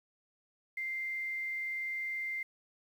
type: tone with quantisation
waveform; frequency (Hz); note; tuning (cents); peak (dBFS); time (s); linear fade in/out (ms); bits
sine; 2093; C7; 0; -34; 0.77-2.43; 5; 10
effects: none